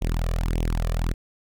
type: tone with flanger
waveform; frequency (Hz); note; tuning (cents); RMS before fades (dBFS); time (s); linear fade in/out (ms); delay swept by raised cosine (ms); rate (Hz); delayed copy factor
sawtooth; 41.2; E1; 0; -24; 0.01-1.14; 20; 0.32 to 1.72; 1.7; +0.9
effects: none

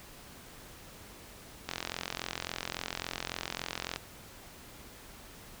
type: click train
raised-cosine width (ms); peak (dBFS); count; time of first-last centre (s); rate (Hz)
0.2; -16; 100; 1.69-3.961; 43.6
effects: pink hiss -51 dBFS RMS until 5.6 s

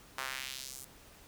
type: tone with high-pass filter sweep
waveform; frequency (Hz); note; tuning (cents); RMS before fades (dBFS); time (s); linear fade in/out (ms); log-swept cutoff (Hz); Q
sawtooth; 132.1; C3; +17; -42; 0.18-0.85; 2; 1100 to 9200; 1.3
effects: pink hiss -57 dBFS RMS until 1.27 s

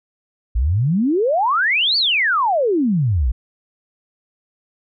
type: exponential two-way sweep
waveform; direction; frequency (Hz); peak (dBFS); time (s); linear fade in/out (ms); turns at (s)
sine; up then down; 52.5 to 4676 to 52.5; -14; 0.55-3.32; 10; 1.97
effects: none

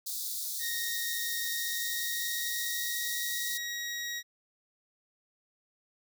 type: high-pass noise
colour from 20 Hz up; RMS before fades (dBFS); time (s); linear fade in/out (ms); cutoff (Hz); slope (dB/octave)
white; -36; 0.06-3.58; 10; 3600; 96
type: tone with pitch glide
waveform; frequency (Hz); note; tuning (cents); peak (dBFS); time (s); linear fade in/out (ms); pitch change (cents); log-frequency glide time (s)
20% pulse; 1864.7 to 1900.6; A#6 to A#6; 0 to +33; -29; 0.59-4.23; 50; +33; 1.54-3.58
effects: none

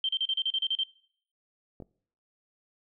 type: tone bursts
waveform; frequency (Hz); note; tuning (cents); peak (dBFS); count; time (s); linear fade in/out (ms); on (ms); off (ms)
sine; 3136; G7; 0; -25; 10; 0.04-0.835; 2; 48; 35
type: clicks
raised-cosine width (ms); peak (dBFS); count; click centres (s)
2; -30; 2; 1.802 / 1.823
effects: noise-tail reverb RT60 0.6 s tail -23 dB re dry

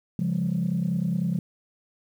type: chord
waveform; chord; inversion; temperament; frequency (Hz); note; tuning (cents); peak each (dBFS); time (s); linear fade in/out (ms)
sine; Db major; none; equal with one note detuned; 138.59 / 174.61 / 204.6; Db3 / F3 / Ab3; 0 / 0 / -26; -29 / -24 / -28; 0.19-1.39; 2
effects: tanh soft clip ceiling -17 dBFS + 9-bit

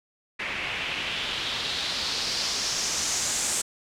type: noise with low-pass filter sweep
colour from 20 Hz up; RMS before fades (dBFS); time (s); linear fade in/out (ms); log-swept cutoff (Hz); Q
white; -29; 0.39-3.62; 10; 2300 to 8000; 2.7
effects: none

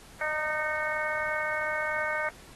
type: harmonic tone with a mistuned harmonic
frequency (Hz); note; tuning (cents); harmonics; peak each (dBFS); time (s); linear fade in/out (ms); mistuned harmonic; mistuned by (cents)
306.3; D#4; -27; 2 / 3 / 4 / 5 / 6 / 7; -34 / -37 / -37 / -33 / -35 / -35; 0.21-2.29; 2; 7; +41
effects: pink hiss -52 dBFS RMS until 2.55 s + AAC 32 kbps

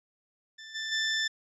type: tone with level steps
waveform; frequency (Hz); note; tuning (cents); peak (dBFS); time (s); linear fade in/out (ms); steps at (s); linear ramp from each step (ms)
20% pulse; 1768; A6; +8; -39 / -28 / -22; 0.58-1.28; 10; 0.74 / 0.91; 20
effects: resampled to 22050 Hz

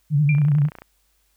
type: tone with vibrato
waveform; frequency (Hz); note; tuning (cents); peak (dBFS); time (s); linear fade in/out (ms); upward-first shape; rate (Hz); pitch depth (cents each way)
sine; 146.83; D3; 0; -14; 0.1-0.7; 50; triangle; 11; 100
type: tone with exponential decay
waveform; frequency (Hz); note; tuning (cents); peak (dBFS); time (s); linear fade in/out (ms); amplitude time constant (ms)
sine; 2377; D7; +20; -21; 0.29-0.48; 2; 40
type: click train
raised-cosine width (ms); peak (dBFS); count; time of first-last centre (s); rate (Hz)
0.5; -24; 15; 0.35-0.82; 29.8
effects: added 50 Hz sine -66 dBFS peak until 1.36 s + white hiss -66 dBFS RMS until 1.36 s

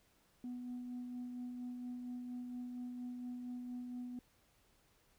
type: tone with tremolo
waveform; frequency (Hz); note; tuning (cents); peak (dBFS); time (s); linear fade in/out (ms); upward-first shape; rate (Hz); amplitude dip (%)
sine; 246.7; B3; -2; -39; 0.44-4.19; 2; sine; 4.3; 35
effects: tanh soft clip ceiling -39 dBFS + pink hiss -72 dBFS RMS until 5.18 s

